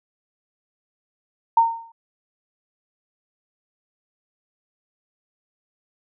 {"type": "tone with exponential decay", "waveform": "sine", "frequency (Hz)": 917, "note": "A#5", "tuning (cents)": -29, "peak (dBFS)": -9, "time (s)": [1.57, 1.92], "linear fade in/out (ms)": 5, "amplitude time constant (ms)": 76, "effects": []}